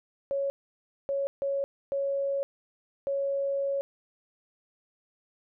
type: tone bursts at uneven times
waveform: sine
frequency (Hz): 554.4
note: C#5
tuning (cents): 0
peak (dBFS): -26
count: 5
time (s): 0.31-0.5 / 1.09-1.27 / 1.42-1.64 / 1.92-2.43 / 3.07-3.81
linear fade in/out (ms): 0
effects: none